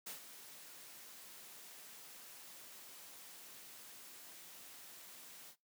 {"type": "noise with ADSR envelope", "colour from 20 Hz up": "white", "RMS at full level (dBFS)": -45, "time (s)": [0.06, 5.56], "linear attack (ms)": 11, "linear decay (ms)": 120, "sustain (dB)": -10, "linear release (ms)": 69, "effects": ["noise-tail reverb RT60 0.2 s tail -21 dB re dry", "high-pass 150 Hz 12 dB/octave"]}